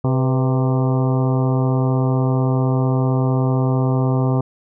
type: harmonic tone with a mistuned harmonic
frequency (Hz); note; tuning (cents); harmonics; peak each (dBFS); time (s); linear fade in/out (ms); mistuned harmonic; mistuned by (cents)
130.81; C3; 0; 1 / 2 / 3 / 4 / 5 / 6 / 7 / 8 / 9; -16 / -22 / -26 / -28 / -30 / -32 / -33 / -34 / -35; 0.04-4.41; 5; 4; -67
effects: none